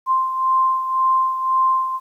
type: beating tone pair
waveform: sine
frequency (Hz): 1046.5 / 1048.4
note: C6 / C6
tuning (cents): 0 / +3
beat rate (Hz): 1.9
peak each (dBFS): -16 / -23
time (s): 0.06-2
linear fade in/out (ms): 50
effects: 9-bit